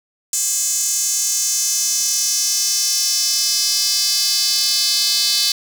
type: tone with high-pass filter sweep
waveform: square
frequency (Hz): 234.8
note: A#3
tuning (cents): +13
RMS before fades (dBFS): -18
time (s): 0.33-5.52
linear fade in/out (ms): 2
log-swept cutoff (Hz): 7000 to 4400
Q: 4
effects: none